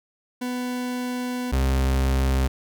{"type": "tone pair in turn", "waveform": "40% pulse", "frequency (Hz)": [248.6, 66.07], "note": ["B3", "C2"], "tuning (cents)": [12, 17], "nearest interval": "octave + major seventh", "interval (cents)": 2295, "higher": "first", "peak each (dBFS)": [-25, -18], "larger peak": "second", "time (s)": [[0.41, 1.52], [1.52, 2.48]], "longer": "first", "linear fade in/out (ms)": 10, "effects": []}